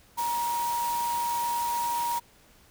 sine tone in noise, 947 Hz, A#5, 27 cents sharp, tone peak -26 dBFS, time 0.17-2.2 s, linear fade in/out 20 ms, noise white, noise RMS -37 dBFS, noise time 0.17-2.2 s, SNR +8 dB, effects pink hiss -58 dBFS RMS until 2.7 s

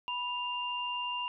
sine tone pair together, 981.9 / 2794 Hz, B5 / F7, -10 / 0 cents, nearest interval octave + tritone, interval 1810 cents, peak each -35 / -35 dBFS, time 0.08-1.28 s, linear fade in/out 0 ms, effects none

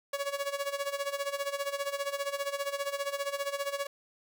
sawtooth tone with tremolo, 562 Hz, C#5, 24 cents sharp, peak -25 dBFS, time 0.13-3.87 s, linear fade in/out 5 ms, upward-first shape sine, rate 15 Hz, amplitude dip 80%, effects none

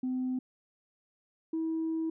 sine tone pair in turn, 255.7 / 323.1 Hz, C4 / E4, -40 / -35 cents, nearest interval major third, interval 405 cents, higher second, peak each -28 / -28 dBFS, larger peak neither, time 0.03-0.39 / 1.53-2.1 s, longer second, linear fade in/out 5 ms, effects tanh soft clip ceiling -26 dBFS

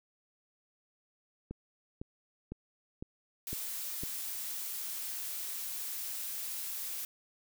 click train, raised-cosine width 3 ms, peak -27 dBFS, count 6, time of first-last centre 1.51-4.035 s, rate 1.98 Hz
blue noise, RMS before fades -39 dBFS, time 3.47-7.05 s, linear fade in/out 2 ms
effects none

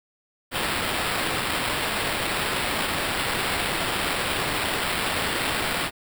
white noise with sample-and-hold, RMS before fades -26 dBFS, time 0.51-5.91 s, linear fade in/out 50 ms, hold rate 6300 Hz, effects none

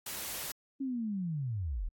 white noise, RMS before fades -39 dBFS, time 0.06-0.52 s, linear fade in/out 5 ms
sine linear sweep, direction down, 277.2 to 31 Hz, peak -32 dBFS, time 0.8-1.89 s, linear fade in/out 10 ms
effects AAC 64 kbps

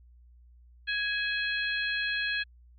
harmonic tone with a mistuned harmonic, 830.6 Hz, G#5, in tune, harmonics 2 / 3 / 4 / 5, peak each -30 / -34 / -36 / -38 dBFS, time 0.87-2.44 s, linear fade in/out 20 ms, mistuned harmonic 3, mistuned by +37 cents, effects added 60 Hz sine -53 dBFS peak until 2.78 s

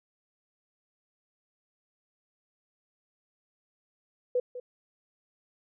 sine tone with echo, 496.7 Hz, B4, 10 cents sharp, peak -23 dBFS, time 4.35-4.4 s, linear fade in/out 5 ms, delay 200 ms, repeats 1, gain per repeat -13 dB, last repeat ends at 4.6 s, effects none

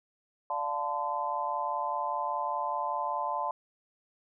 sine chord, D minor seventh, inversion none, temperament equal with one note detuned, 587.3 / 698.5 / 880 / 1025 Hz, D5 / F5 / A5 / C6, 0 / 0 / 0 / -36 cents, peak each -38 / -37 / -33 / -33 dBFS, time 0.5-3.51 s, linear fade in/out 2 ms, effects none

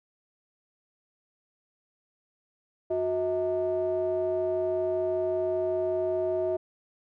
triangle ring-modulated tone, 137.4 Hz, C#3, 15 cents flat, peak -20 dBFS, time 2.9-6.57 s, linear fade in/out 10 ms, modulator 503 Hz, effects none

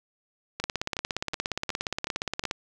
two click trains, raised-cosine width 0.2 ms, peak -14 / -11 dBFS, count 6 / 33, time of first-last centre 0.6-2.438 / 0.64-2.511 s, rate 2.72 / 17.1 Hz, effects none

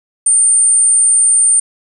sine tone, 8940 Hz, C#9, 14 cents sharp, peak -7 dBFS, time 0.26-1.6 s, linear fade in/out 5 ms, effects none

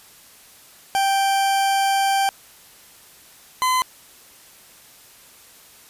40% pulse tone pair in turn, 784 / 1020.2 Hz, G5 / C6, 0 / -44 cents, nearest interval perfect fourth, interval 456 cents, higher second, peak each -16 dBFS, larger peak neither, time 0.95-2.29 / 3.62-3.82 s, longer first, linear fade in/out 0 ms, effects white hiss -48 dBFS RMS until 5.89 s + resampled to 32000 Hz

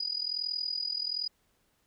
sine tone with amplitude modulation, 4923 Hz, D#8, 19 cents flat, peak -27 dBFS, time 0-1.28 s, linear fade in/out 5 ms, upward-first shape sine, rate 41.2 Hz, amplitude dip 85%, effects pink hiss -72 dBFS RMS until 1.86 s

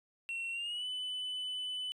sine tone with pitch glide, 2722 to 3003 Hz, F7 to F#7, -45 to +25 cents, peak -33 dBFS, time 0.29-1.92 s, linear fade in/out 0 ms, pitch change +170 cents, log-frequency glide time 0.52-0.86 s, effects tanh soft clip ceiling -35 dBFS

